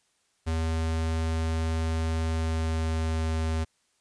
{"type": "tone with pitch glide", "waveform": "square", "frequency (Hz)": [80.9, 80.16], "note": ["E2", "E2"], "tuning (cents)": [-32, -48], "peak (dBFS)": -26, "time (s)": [0.46, 3.65], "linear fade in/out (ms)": 20, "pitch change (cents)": -16, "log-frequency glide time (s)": [2.21, 3.37], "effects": ["white hiss -70 dBFS RMS until 4 s", "resampled to 22050 Hz"]}